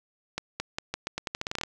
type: accelerating click train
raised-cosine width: 0.2 ms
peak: -13 dBFS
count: 15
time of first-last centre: 0.38-1.635 s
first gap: 220 ms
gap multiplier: 0.84
effects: none